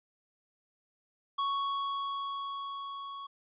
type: tone with level ramp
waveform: square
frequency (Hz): 1111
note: C#6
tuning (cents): +4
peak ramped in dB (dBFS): -29 to -41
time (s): 1.38-3.27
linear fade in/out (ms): 10
effects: resampled to 8000 Hz